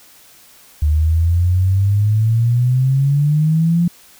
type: exponential sweep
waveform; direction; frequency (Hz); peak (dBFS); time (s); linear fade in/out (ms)
sine; up; 74.1 to 175; -11; 0.82-3.88; 5
effects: white hiss -46 dBFS RMS until 4.19 s